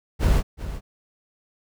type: noise with echo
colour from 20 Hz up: brown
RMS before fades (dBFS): -18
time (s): 0.19-0.43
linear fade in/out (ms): 50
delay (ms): 380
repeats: 1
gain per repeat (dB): -13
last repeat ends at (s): 0.81
effects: none